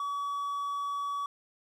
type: tone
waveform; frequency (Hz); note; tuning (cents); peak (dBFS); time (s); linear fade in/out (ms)
triangle; 1137; C#6; +44; -29; 0-1.26; 2
effects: 11-bit